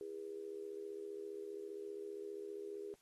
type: tone with amplitude modulation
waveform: sine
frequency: 406.8 Hz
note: G#4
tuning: 36 cents flat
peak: -40 dBFS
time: 0.01-2.94 s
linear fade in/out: 0 ms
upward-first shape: sine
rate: 75.1 Hz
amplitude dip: 80%
effects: white hiss -73 dBFS RMS until 3.01 s + AAC 32 kbps